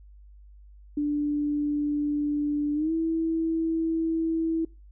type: tone with pitch glide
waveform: sine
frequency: 293.7 to 325.9 Hz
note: D4 to E4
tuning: 0 to -20 cents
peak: -23 dBFS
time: 0.97-4.65 s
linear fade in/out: 5 ms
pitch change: +180 cents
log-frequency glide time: 2.74-2.92 s
effects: noise-tail reverb RT60 0.3 s tail -24 dB re dry + added 50 Hz sine -47 dBFS peak until 4.91 s